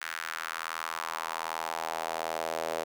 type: tone with high-pass filter sweep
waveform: sawtooth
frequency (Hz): 81.3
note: E2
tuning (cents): -23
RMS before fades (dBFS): -35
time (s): 0.01-2.84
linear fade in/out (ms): 10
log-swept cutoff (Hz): 1600 to 550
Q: 2.5
effects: none